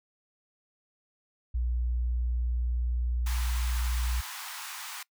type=tone; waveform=sine; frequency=60.2 Hz; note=B1; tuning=44 cents flat; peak=-26 dBFS; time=1.54-4.21 s; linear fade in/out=10 ms
type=high-pass noise; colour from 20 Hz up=pink; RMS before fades=-40 dBFS; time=3.26-5.03 s; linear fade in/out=5 ms; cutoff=840 Hz; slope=48 dB/octave
effects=noise-tail reverb RT60 0.1 s tail -22 dB re dry